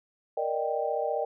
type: chord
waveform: sine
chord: Eb major seventh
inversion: second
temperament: equal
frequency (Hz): 466.2 / 587.3 / 622.3 / 784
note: Bb4 / D5 / Eb5 / G5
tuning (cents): 0 / 0 / 0 / 0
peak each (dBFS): -32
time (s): 0.37-1.25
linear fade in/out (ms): 5
effects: none